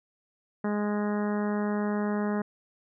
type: harmonic tone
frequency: 207.7 Hz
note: G#3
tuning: in tune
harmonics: 1 / 2 / 3 / 4 / 5 / 6 / 7 / 8 / 9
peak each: -27 / -33 / -37 / -39 / -41 / -43 / -44 / -45 / -46 dBFS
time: 0.64-2.42 s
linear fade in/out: 5 ms
effects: none